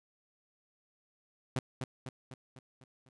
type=tone with echo; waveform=sawtooth; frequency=129.3 Hz; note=C3; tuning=20 cents flat; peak=-26 dBFS; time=1.56-1.59 s; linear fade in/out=2 ms; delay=250 ms; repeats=6; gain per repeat=-5 dB; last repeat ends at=3.09 s; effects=resampled to 24000 Hz